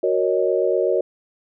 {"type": "chord", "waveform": "sine", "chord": "D# minor seventh", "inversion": "first", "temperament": "equal", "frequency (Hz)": [370, 466.2, 554.4, 622.3], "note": ["F#4", "A#4", "C#5", "D#5"], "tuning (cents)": [0, 0, 0, 0], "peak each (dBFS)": [-21, -22, -22, -24], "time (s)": [0.03, 1.01], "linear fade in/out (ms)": 5, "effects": []}